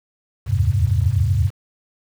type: tone cluster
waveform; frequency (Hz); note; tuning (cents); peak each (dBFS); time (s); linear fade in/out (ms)
sine; 75.3 / 80.6 / 88.8 / 101.7 / 129.8; D2 / E2 / F2 / G#2 / C3; +44 / -38 / +29 / -36 / -13; -25 / -24 / -21 / -18 / -22; 0.46-1.51; 50
effects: 7-bit